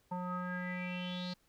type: tone with low-pass filter sweep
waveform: square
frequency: 180 Hz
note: F#3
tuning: 47 cents flat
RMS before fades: -39 dBFS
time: 0.11-1.34 s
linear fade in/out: 10 ms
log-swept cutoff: 950 to 4400 Hz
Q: 8.2
effects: pink hiss -72 dBFS RMS until 1.48 s